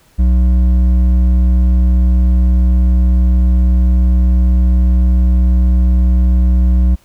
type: tone with hard clipping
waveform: sine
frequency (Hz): 61.74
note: B1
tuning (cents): 0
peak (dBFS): -9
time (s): 0.18-6.96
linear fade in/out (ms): 20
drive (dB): 7
effects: pink hiss -51 dBFS RMS until 7.04 s